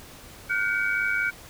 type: tone cluster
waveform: sine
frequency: 1430 / 1534 / 2265 Hz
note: F6 / G6 / C#7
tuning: +41 / -38 / +37 cents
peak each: -27 dBFS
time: 0.49-1.31 s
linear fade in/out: 20 ms
effects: pink hiss -46 dBFS RMS until 1.49 s